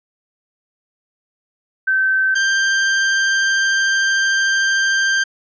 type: tone pair in turn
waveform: sine / 40% pulse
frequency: 1544 / 1578.3 Hz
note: G6 / G6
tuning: -27 / +11 cents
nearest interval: unison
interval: 38 cents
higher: second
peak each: -13 dBFS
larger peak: neither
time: 1.87-2.35 / 2.35-5.24 s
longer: second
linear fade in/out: 10 ms
effects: resampled to 16000 Hz